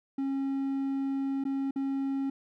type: tone with dropouts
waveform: triangle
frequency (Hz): 272.3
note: C#4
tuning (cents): -31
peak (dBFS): -26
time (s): 0.18-2.3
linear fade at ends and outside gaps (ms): 5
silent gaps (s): 1.44-1.451 / 1.71-1.759
effects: none